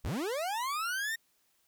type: linear sweep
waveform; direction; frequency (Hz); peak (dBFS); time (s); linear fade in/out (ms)
40% pulse; up; 34 to 1864.7; -31; 0.04-1.16; 10
effects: white hiss -72 dBFS RMS until 1.67 s

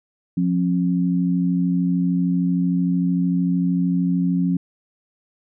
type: tone pair together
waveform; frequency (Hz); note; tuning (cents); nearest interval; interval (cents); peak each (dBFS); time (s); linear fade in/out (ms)
sine; 176.8 / 270; F3 / C#4; +22 / -45; perfect fifth; 733; -18 / -22; 0.37-4.57; 5
effects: none

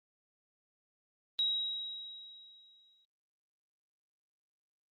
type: tone with exponential decay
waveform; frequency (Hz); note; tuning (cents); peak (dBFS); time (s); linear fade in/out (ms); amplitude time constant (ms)
sine; 3831; A#7; +47; -27; 1.39-3.05; 0; 360
effects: Opus 24 kbps

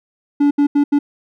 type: tone bursts at uneven times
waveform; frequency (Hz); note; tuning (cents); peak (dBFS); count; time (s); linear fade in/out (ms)
triangle; 287.7; D4; -36; -8; 4; 0.4-0.51 / 0.58-0.67 / 0.75-0.84 / 0.92-0.99; 10
effects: none

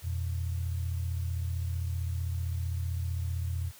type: tone pair together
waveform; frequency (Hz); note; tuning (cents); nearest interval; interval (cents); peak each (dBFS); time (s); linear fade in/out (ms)
sine; 85.8 / 121.34; F2 / B2; -30 / -30; tritone; 600; -30 / -37; 0.02-3.72; 50
effects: white hiss -53 dBFS RMS until 3.79 s

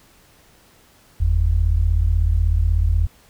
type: tone pair together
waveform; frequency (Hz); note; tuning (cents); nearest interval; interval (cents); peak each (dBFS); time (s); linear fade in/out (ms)
sine; 46.08 / 82.41; F#1 / E2; -6 / 0; minor seventh; 1006; -17; 1.2-3.07; 10
effects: pink hiss -53 dBFS RMS until 3.29 s

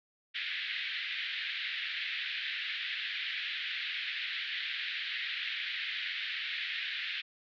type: band-pass noise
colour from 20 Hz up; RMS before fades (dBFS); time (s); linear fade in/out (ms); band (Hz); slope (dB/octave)
pink; -37; 0.34-7.22; 20; 1700 to 3900; 48
effects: none

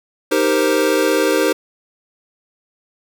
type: chord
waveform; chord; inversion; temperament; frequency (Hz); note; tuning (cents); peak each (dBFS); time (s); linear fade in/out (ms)
square; C minor seventh; first; equal; 311.1 / 392 / 466.2 / 523.3; Eb4 / G4 / Bb4 / C5; 0 / 0 / 0 / 0; -20; 0.31-1.53; 10
effects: none

